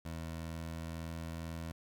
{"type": "tone with pitch glide", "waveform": "20% pulse", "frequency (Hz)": [81.7, 82.22], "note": ["E2", "E2"], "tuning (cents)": [-15, -4], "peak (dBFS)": -35, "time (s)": [0.05, 1.72], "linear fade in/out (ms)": 5, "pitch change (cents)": 11, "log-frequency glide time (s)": [0.53, 1.21], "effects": ["11-bit"]}